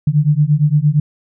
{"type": "beating tone pair", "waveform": "sine", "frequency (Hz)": [144.7, 153.4], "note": ["D3", "D#3"], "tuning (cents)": [-25, -24], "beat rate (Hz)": 8.7, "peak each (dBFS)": -13, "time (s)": [0.07, 1], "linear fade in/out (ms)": 5, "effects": []}